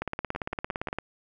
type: two click trains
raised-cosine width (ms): 0.5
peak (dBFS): -15 / -23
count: 18 / 4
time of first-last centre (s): 0.02-0.986 / 0.35-0.886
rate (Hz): 17.6 / 5.6
effects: none